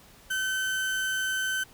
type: tone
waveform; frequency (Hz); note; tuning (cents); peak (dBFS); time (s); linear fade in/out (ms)
35% pulse; 1532; G6; -40; -25; 0.3-1.64; 10
effects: pink hiss -54 dBFS RMS until 1.73 s